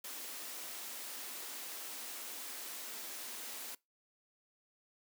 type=high-pass noise; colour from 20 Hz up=white; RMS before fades=-45 dBFS; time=0.04-3.75 s; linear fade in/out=5 ms; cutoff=220 Hz; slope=96 dB/octave; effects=noise-tail reverb RT60 0.2 s tail -23 dB re dry